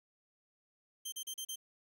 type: tone bursts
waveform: 15% pulse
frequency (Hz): 3139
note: G7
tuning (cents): +2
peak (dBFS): -32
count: 5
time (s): 1.05-1.559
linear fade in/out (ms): 10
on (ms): 73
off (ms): 36
effects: 11-bit